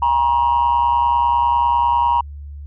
sine tone with amplitude modulation, 950 Hz, A#5, 33 cents sharp, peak -8 dBFS, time 0.02-2.21 s, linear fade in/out 5 ms, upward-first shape sine, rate 130 Hz, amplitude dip 80%, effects tanh soft clip ceiling -8 dBFS + added 72 Hz sine -30 dBFS peak until 2.66 s

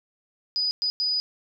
sine tone bursts at uneven times, 4960 Hz, D#8, 6 cents flat, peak -22 dBFS, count 3, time 0.56-0.71 / 0.82-0.9 / 1-1.2 s, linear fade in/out 0 ms, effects none

